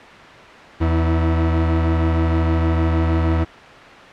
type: tone pair together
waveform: 40% pulse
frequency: 82.41 / 323.2 Hz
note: E2 / E4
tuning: 0 / -34 cents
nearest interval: 2 octaves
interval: 2366 cents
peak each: -15 / -22 dBFS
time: 0.8-3.45 s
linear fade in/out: 20 ms
effects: white hiss -38 dBFS RMS until 4.12 s + low-pass 2000 Hz 12 dB/octave